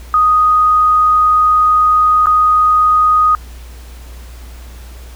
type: tone with dropouts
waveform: sine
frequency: 1244.5 Hz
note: D#6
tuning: in tune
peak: -7 dBFS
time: 0.14-3.35 s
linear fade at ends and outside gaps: 1 ms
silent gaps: 2.259-2.269 s
effects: added 60 Hz sine -30 dBFS peak until 5.15 s + pink hiss -41 dBFS RMS until 5.15 s